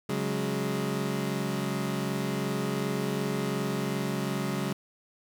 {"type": "chord", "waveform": "25% pulse", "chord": "C# suspended fourth", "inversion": "none", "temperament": "equal", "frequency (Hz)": [138.59, 185, 207.7], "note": ["C#3", "F#3", "G#3"], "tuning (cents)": [0, 0, 0], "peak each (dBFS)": -29, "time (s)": [0.09, 4.73], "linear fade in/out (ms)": 5, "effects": []}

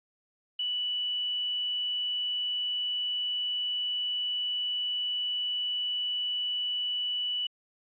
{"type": "tone with quantisation", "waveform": "sine", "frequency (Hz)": 2960, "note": "F#7", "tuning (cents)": 0, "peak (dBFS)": -28, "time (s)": [0.59, 7.47], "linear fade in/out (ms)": 5, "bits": 9, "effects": ["resampled to 8000 Hz"]}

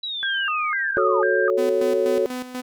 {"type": "linear sweep", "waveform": "sine", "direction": "down", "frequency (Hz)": [3951, 820], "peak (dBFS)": -26, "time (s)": [0.03, 1.22], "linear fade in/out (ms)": 5}
{"type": "tone with vibrato", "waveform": "sine", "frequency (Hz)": 1400, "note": "F6", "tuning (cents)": 4, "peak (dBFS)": -22, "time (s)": [0.23, 1.5], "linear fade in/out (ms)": 0, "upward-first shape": "square", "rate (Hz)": 2, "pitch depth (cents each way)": 220}
{"type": "chord", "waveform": "sine", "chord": "F# minor", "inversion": "none", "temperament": "equal", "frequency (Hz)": [370, 440, 554.4], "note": ["F#4", "A4", "C#5"], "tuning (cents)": [0, 0, 0], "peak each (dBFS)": -22, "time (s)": [0.97, 2.26], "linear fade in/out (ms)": 0}
{"type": "tone with tremolo", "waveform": "sawtooth", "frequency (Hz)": 251.8, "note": "B3", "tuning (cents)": 34, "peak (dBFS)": -23, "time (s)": [1.57, 2.62], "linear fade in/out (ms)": 20, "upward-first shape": "square", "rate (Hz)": 4.1, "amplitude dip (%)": 65}
{"effects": []}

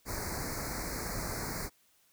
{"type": "band-stop noise", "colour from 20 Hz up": "pink", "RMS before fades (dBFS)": -37, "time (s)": [0.05, 1.7], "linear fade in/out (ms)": 50, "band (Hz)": [2300, 4200], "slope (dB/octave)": 96, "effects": ["white hiss -68 dBFS RMS until 2.12 s"]}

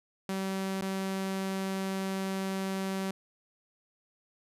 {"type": "tone with dropouts", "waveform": "sawtooth", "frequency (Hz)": 192, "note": "G3", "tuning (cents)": -36, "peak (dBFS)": -27, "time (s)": [0.29, 3.11], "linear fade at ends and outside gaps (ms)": 2, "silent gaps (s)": [0.812, 0.822], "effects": ["resampled to 32000 Hz"]}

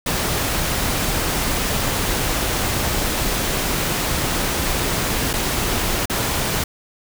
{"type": "noise with dropouts", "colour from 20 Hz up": "pink", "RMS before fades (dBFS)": -21, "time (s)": [0.06, 6.64], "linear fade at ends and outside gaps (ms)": 5, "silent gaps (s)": [[5.332, 5.336], [6.057, 6.097]], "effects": []}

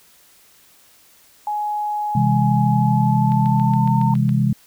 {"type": "tone with pitch glide", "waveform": "sine", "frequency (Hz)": [838, 908.6], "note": ["G#5", "A#5"], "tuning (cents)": [15, -45], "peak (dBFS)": -20, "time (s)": [1.47, 4.14], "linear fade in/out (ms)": 2, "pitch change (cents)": 140, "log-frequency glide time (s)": [2.67, 3.98]}
{"type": "chord", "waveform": "sine", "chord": "C augmented", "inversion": "none", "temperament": "just", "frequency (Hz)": [130.81, 163.52, 204.4], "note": ["C3", "E3", "G#3"], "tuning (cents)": [0, -14, -27], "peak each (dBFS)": [-17, -21, -19], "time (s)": [2.15, 4.53], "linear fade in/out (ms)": 5}
{"type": "click train", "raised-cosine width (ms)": 0.3, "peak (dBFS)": -22, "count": 8, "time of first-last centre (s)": [3.32, 4.292], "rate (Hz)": 7.2}
{"effects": ["white hiss -52 dBFS RMS until 4.66 s"]}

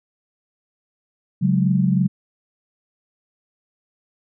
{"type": "chord", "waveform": "sine", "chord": "C# suspended fourth", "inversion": "none", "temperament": "just", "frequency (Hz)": [138.59, 184.79, 207.9], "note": ["C#3", "F#3", "G#3"], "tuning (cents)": [0, -2, 2], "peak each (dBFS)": [-20, -17, -23], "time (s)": [1.41, 2.08], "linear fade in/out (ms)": 20, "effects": []}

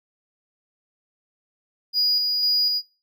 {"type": "tone with tremolo", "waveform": "triangle", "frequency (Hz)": 4900, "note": "D#8", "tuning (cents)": -27, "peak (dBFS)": -17, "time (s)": [1.93, 2.82], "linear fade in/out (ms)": 50, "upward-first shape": "square", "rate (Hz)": 2, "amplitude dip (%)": 30, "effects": ["noise-tail reverb RT60 0.3 s tail -19 dB re dry"]}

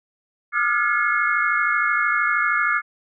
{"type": "tone cluster", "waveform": "sine", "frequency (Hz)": [1205, 1378, 1431, 1699, 2163], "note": ["D6", "F6", "F6", "G#6", "C#7"], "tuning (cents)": [44, -24, 42, 39, -43], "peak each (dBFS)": -24, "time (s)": [0.52, 2.82], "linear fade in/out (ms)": 50, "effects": []}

